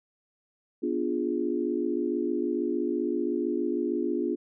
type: chord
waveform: sine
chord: B diminished seventh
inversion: none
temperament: equal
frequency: 246.9 / 293.7 / 349.2 / 415.3 Hz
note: B3 / D4 / F4 / Ab4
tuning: 0 / 0 / 0 / 0 cents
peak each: -32 / -31 / -29 / -33 dBFS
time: 0.82-4.36 s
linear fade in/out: 20 ms
effects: none